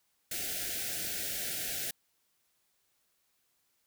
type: band-stop noise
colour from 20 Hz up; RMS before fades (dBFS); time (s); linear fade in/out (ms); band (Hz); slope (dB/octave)
white; -36; 0.31-1.91; 5; 780 to 1400; 96
effects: white hiss -75 dBFS RMS until 3.86 s